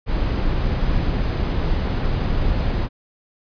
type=noise; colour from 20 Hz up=brown; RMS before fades=-20 dBFS; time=0.06-2.89 s; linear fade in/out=50 ms; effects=resampled to 11025 Hz